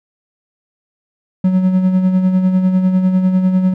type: tone with tremolo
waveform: triangle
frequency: 185.7 Hz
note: F#3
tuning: 7 cents sharp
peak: -6 dBFS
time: 1.44-3.74 s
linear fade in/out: 5 ms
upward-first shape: sine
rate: 10 Hz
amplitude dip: 50%
effects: none